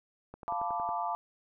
click train, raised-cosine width 1 ms, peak -30 dBFS, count 7, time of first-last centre 0.34-0.89 s, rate 10.9 Hz
sine chord, B half-diminished seventh, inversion second, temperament equal, 698.5 / 880 / 987.8 / 1174.7 Hz, F5 / A5 / B5 / D6, 0 / 0 / 0 / 0 cents, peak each -35 / -35 / -38 / -37 dBFS, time 0.48-1.15 s, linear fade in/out 0 ms
effects none

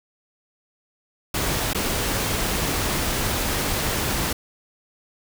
pink noise with dropouts, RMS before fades -24 dBFS, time 1.34-4.33 s, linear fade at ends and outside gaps 5 ms, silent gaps 1.733-1.747 s, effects none

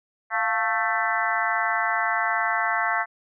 harmonic tone with a mistuned harmonic, 221.3 Hz, A3, 10 cents sharp, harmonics 3 / 4 / 5 / 6 / 7 / 8 / 9, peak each -29 / -29 / -29 / -29 / -29 / -29 / -29 dBFS, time 0.3-3.06 s, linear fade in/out 50 ms, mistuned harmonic 3, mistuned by +83 cents, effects none

